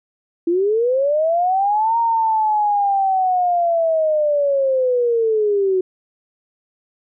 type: linear two-way sweep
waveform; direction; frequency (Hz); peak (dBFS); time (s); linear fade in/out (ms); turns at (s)
sine; up then down; 329.6 to 932.3 to 367.1; -14; 0.47-5.81; 5; 1.98
effects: none